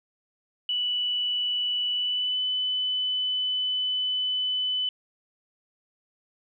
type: tone with pitch glide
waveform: sine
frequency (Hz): 2960 to 3000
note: F#7 to F#7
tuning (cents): 0 to +23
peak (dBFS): -24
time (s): 0.69-4.89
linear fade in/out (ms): 2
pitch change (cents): +23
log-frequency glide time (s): 1.93-2.38
effects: none